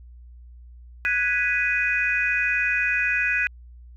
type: chord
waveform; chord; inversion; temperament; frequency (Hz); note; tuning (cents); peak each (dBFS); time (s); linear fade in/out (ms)
sine; G# minor seventh; third; equal; 1480 / 1661.2 / 1975.5 / 2489; F#6 / G#6 / B6 / D#7; 0 / 0 / 0 / 0; -26 / -26 / -27 / -23; 1.05-3.47; 0
effects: tanh soft clip ceiling -9 dBFS + added 60 Hz sine -42 dBFS peak until 3.96 s